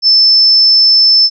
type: tone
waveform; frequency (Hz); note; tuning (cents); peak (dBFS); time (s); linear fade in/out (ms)
sine; 5280; E8; +2; -4; 0.02-1.3; 50
effects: none